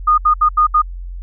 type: tone bursts at uneven times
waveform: sine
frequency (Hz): 1228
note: D#6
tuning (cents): -23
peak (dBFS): -8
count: 5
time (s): 0.07-0.18 / 0.25-0.34 / 0.41-0.49 / 0.57-0.67 / 0.74-0.82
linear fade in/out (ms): 10
effects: added 44 Hz sine -25 dBFS peak until 1.22 s